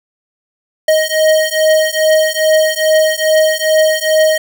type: beating tone pair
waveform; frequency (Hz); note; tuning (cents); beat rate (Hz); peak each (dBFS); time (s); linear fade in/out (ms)
square; 625 / 627.4; D#5 / D#5; +8 / +14; 2.4; -13; 0.88-4.38; 5
effects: none